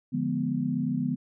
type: chord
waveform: sine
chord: D diminished seventh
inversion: none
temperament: equal with one note detuned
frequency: 146.83 / 174.61 / 209.7 / 246.9 Hz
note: D3 / F3 / Ab3 / Cb4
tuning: 0 / 0 / +17 / 0 cents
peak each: -32 / -32 / -33 / -28 dBFS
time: 0.12-1.16 s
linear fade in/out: 20 ms
effects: none